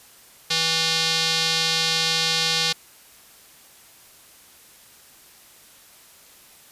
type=tone with band-pass filter; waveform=square; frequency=163 Hz; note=E3; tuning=19 cents flat; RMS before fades=-22 dBFS; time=0.5-2.73 s; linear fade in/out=10 ms; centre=4200 Hz; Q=2.3; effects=white hiss -50 dBFS RMS until 6.71 s + resampled to 32000 Hz